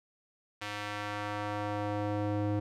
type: tone with band-pass filter sweep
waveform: square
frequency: 103.83 Hz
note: G#2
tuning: in tune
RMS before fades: -34 dBFS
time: 0.61-2.6 s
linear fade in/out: 10 ms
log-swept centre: 2400 to 320 Hz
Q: 0.82
effects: none